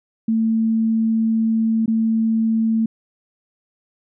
sine tone with dropouts, 223.7 Hz, A3, 29 cents sharp, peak -15 dBFS, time 0.28-2.86 s, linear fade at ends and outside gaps 5 ms, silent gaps 1.86-1.878 s, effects none

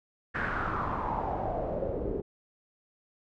pink noise with low-pass filter sweep, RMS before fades -32 dBFS, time 0.34-2.22 s, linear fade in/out 20 ms, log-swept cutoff 1700 to 400 Hz, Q 4.6, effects none

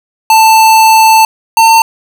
square tone pair in turn, 885 / 901.5 Hz, A5 / A5, +10 / +42 cents, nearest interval unison, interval 32 cents, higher second, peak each -3 dBFS, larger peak neither, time 0.3-1.25 / 1.57-1.82 s, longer first, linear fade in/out 2 ms, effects none

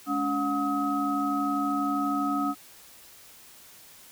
sine tone cluster, 211.6 / 283.9 / 725 / 1271 Hz, G#3 / C#4 / F#5 / D#6, +33 / +41 / -35 / +36 cents, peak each -36 / -27 / -33 / -29 dBFS, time 0.06-2.55 s, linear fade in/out 50 ms, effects white hiss -51 dBFS RMS until 4.11 s

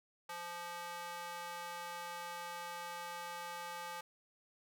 square tone with high-pass filter, 173.3 Hz, F3, 13 cents flat, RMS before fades -45 dBFS, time 0.29-4.01 s, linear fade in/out 5 ms, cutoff 890 Hz, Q 1.6, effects none

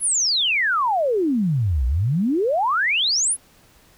sine exponential two-way sweep, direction down then up, 11175 to 58.27 to 11175 Hz, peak -17 dBFS, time 0-3.37 s, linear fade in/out 50 ms, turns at 1.86 s, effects pink hiss -54 dBFS RMS until 3.97 s

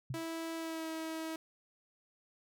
sine tone with exponential decay, 130.2 Hz, C3, 8 cents flat, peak -33 dBFS, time 0.1-0.26 s, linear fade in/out 5 ms, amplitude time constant 33 ms
sawtooth tone with pitch glide, 327.7 to 321.3 Hz, E4 to E4, -10 to -44 cents, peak -34 dBFS, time 0.14-1.36 s, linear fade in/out 2 ms, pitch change -34 cents, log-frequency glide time 0.56-0.88 s
effects none

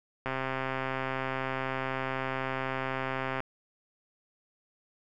click train, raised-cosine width 0.5 ms, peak -17 dBFS, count 416, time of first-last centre 0.26-3.404 s, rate 132 Hz, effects none

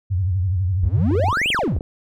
sine tone with vibrato, 92.5 Hz, F#2, in tune, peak -17 dBFS, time 0.1-1.32 s, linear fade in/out 20 ms, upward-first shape sine, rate 12 Hz, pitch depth 130 cents each way
triangle exponential two-way sweep, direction up then down, 54.8 to 3322 to 54.8 Hz, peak -16 dBFS, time 0.83-1.79 s, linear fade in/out 5 ms, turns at 1.5 s
click train, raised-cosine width 2 ms, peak -17 dBFS, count 17, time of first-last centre 1.11-1.809 s, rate 22.9 Hz
effects none

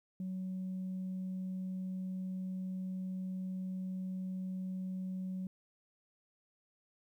sine tone, 186.4 Hz, F#3, 13 cents sharp, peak -35 dBFS, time 0.2-5.47 s, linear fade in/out 2 ms, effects tanh soft clip ceiling -34 dBFS + 12-bit

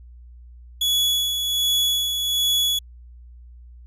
40% pulse tone with tremolo, 3389 Hz, G#7, 34 cents sharp, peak -16 dBFS, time 0.81-2.79 s, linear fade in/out 5 ms, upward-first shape sine, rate 1.3 Hz, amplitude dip 45%, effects added 60 Hz sine -41 dBFS peak until 3.86 s

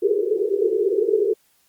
white band-pass noise, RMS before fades -20 dBFS, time 0.02-1.34 s, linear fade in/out 10 ms, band 370 to 450 Hz, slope 96 dB/octave, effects white hiss -62 dBFS RMS until 1.68 s + Opus 32 kbps

